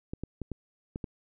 clicks, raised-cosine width 3 ms, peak -22 dBFS, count 6, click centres 0.135 / 0.236 / 0.417 / 0.517 / 0.959 / 1.042 s, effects none

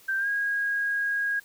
sine tone with pitch glide, 1568 to 1638.4 Hz, G6 to G#6, 0 to -24 cents, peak -24 dBFS, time 0.08-1.4 s, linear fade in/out 10 ms, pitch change +76 cents, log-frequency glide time 0.18-0.28 s, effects white hiss -55 dBFS RMS until 1.44 s

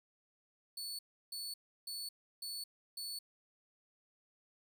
sawtooth tone bursts, 4445 Hz, C#8, 4 cents sharp, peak -38 dBFS, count 5, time 0.77-3.19 s, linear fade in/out 5 ms, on 220 ms, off 330 ms, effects none

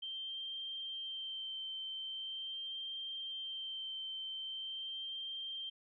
sine tone with vibrato, 3136 Hz, G7, in tune, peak -40 dBFS, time 0.02-5.7 s, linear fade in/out 10 ms, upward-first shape sine, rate 0.42 Hz, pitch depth 15 cents each way, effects none

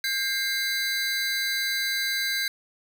square tone cluster, 1600 / 2106 / 3996 / 4600 Hz, G6 / C7 / B7 / D8, +35 / +11 / +20 / -37 cents, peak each -30 / -31 / -30 / -36 dBFS, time 0.04-2.48 s, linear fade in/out 2 ms, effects none

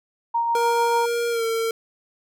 sine tone with tremolo, 932.3 Hz, A#5, in tune, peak -18 dBFS, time 0.34-1.06 s, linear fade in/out 10 ms, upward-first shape sine, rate 6.8 Hz, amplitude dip 30%
square tone with pitch glide, 471 to 453.9 Hz, A#4 to A#4, +18 to -46 cents, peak -22 dBFS, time 0.55-1.71 s, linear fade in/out 2 ms, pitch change -64 cents, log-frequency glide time 1.3-1.44 s
effects none

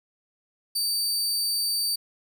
sawtooth tone, 4616 Hz, D8, 31 cents flat, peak -21 dBFS, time 0.75-1.96 s, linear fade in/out 10 ms, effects none

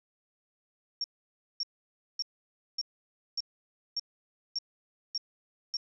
sine tone bursts, 5520 Hz, F8, 21 cents flat, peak -29 dBFS, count 9, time 1.01-5.769 s, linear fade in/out 2 ms, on 31 ms, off 560 ms, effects none

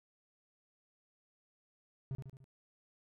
triangle tone with echo, 133.3 Hz, C3, 33 cents sharp, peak -34 dBFS, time 2.11-2.15 s, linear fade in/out 0 ms, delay 73 ms, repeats 4, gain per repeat -5 dB, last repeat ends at 2.442 s, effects none

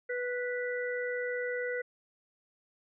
harmonic tone, 492.3 Hz, B4, 6 cents flat, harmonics 1 / 3 / 4, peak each -33 / -39 / -38 dBFS, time 0.09-1.82 s, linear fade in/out 10 ms, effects none

